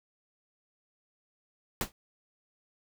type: noise with exponential decay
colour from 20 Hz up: pink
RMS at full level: -26 dBFS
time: 1.81-1.92 s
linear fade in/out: 1 ms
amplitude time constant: 22 ms
effects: none